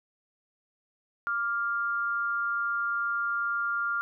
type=tone pair together; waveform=sine; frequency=1174.7 / 1397 Hz; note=D6 / F6; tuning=0 / 0 cents; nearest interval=minor third; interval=300 cents; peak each=-34 / -27 dBFS; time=1.27-4.01 s; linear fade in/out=0 ms; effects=none